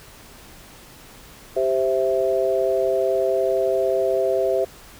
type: chord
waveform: sine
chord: C major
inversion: second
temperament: equal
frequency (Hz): 392 / 523.3 / 659.3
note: G4 / C5 / E5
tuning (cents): 0 / 0 / 0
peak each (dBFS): -22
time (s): 1.56-4.65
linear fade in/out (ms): 10
effects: pink hiss -45 dBFS RMS until 4.99 s